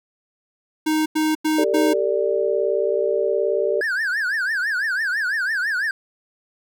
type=tone bursts; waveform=square; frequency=311.1 Hz; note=D#4; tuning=in tune; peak=-18 dBFS; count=4; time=0.86-1.936 s; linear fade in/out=10 ms; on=200 ms; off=92 ms
type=chord; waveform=sine; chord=G suspended second; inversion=none; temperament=equal with one note detuned; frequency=392 / 450.8 / 587.3 Hz; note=G4 / A4 / D5; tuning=0 / +42 / 0 cents; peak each=-22 dBFS; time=1.58-3.81 s; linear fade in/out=5 ms
type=tone with vibrato; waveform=triangle; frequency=1620 Hz; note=G#6; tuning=43 cents flat; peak=-18 dBFS; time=3.81-5.91 s; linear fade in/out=2 ms; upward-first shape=triangle; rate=6 Hz; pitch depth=240 cents each way
effects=none